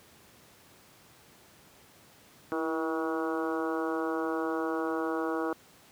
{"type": "harmonic tone with a mistuned harmonic", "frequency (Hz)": 160, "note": "D#3", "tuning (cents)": 49, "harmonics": [2, 3, 4, 5, 6, 7, 8, 9], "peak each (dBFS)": [-32, -34, -39, -40, -42, -39, -41, -41], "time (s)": [2.52, 5.53], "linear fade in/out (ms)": 0, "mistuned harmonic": 2, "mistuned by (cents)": 39, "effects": ["pink hiss -57 dBFS RMS until 5.91 s", "high-pass 100 Hz 12 dB/octave"]}